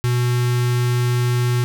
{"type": "tone with notch filter", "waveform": "square", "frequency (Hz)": 122.4, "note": "B2", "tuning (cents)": -15, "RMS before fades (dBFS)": -18, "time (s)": [0.04, 1.64], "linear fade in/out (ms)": 0, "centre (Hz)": 630, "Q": 1.2, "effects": []}